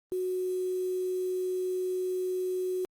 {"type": "tone with quantisation", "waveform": "sine", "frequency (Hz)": 368.4, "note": "F#4", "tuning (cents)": -7, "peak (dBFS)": -28, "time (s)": [0.12, 2.85], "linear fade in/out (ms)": 0, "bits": 8, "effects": ["Opus 32 kbps"]}